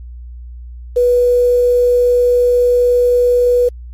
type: tone with quantisation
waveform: sine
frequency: 489.3 Hz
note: B4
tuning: 16 cents flat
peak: -8 dBFS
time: 0.96-3.69 s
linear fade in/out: 10 ms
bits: 6
effects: added 60 Hz sine -28 dBFS peak until 3.93 s + MP3 64 kbps

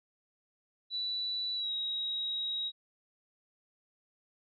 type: tone with pitch glide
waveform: sine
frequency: 3956 to 3815 Hz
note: B7 to A#7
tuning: +2 to +39 cents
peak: -32 dBFS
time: 0.9-2.72 s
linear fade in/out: 50 ms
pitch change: -63 cents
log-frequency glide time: 1.55-1.72 s
effects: none

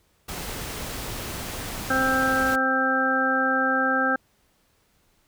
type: noise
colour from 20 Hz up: pink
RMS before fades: -33 dBFS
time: 0.28-2.56 s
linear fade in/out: 10 ms
type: harmonic tone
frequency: 262.5 Hz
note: C4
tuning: 6 cents sharp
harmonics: 1 / 2 / 3 / 5 / 6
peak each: -27 / -28 / -29 / -26 / -23 dBFS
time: 1.9-4.16 s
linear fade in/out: 5 ms
effects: pink hiss -65 dBFS RMS until 5.27 s

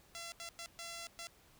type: tone bursts at uneven times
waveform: 5% pulse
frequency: 678 Hz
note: E5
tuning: 49 cents sharp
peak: -33 dBFS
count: 5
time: 0.15-0.32 / 0.4-0.49 / 0.59-0.66 / 0.79-1.07 / 1.19-1.27 s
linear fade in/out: 0 ms
effects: pink hiss -65 dBFS RMS until 1.59 s

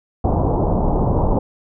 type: low-pass noise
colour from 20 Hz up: pink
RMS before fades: -17 dBFS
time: 0.24-1.39 s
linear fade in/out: 5 ms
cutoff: 960 Hz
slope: 48 dB/octave
effects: none

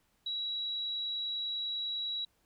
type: tone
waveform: sine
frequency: 3890 Hz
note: B7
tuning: 27 cents flat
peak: -33 dBFS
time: 0.26-2.25 s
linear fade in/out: 5 ms
effects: pink hiss -73 dBFS RMS until 2.45 s

